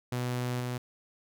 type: tone with level steps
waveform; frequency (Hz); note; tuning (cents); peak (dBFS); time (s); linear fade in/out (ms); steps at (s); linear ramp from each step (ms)
sawtooth; 123.9; B2; +6; -26 / -28; 0.12-0.78; 5; 0.6; 2
effects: none